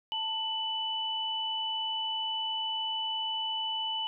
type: tone pair together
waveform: sine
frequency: 886.9 / 2983 Hz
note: A5 / F#7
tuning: +14 / +13 cents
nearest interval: octave + major sixth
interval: 2099 cents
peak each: -36 / -31 dBFS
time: 0.12-4.07 s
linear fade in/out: 0 ms
effects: none